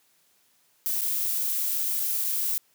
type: noise with dropouts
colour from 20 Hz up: violet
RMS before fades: -27 dBFS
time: 0.86-2.58 s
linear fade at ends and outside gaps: 0 ms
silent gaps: 1.01-1.017 / 1.996-2 / 2.242-2.246 s
effects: white hiss -65 dBFS RMS until 2.74 s + high-pass 100 Hz 12 dB/octave